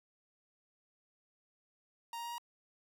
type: tone with pitch steps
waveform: 45% pulse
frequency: 932.3 / 938.2 / 944.2 / 950.2 Hz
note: A#5 / A#5 / A#5 / A#5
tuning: 0 / +11 / +22 / +33 cents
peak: -40 dBFS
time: 2.13-2.382 s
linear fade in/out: 2 ms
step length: 63 ms
effects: none